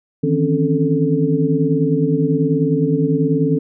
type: tone cluster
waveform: sine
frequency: 153 / 163 / 262.6 / 281.4 / 441.1 Hz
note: D#3 / E3 / C4 / C#4 / A4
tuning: -29 / -19 / +6 / +26 / +4 cents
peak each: -20 dBFS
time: 0.23-3.59 s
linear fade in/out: 10 ms
effects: none